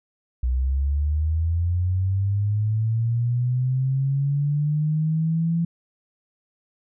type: linear sweep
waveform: sine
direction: up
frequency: 61 to 169.2 Hz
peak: -19 dBFS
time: 0.43-5.65 s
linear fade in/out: 5 ms
effects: none